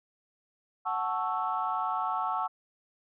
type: chord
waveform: sine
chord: F# minor seventh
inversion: none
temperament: equal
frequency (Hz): 740 / 880 / 1108.7 / 1318.5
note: F#5 / A5 / C#6 / E6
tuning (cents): 0 / 0 / 0 / 0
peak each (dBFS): -33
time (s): 0.85-2.48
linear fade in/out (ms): 20
effects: tanh soft clip ceiling -18 dBFS